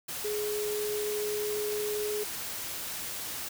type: tone in noise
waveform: sine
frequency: 420 Hz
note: G#4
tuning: 19 cents sharp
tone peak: -30 dBFS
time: 0.24-2.24 s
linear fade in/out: 10 ms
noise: white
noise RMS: -37 dBFS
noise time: 0.08-3.49 s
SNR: +4 dB
effects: none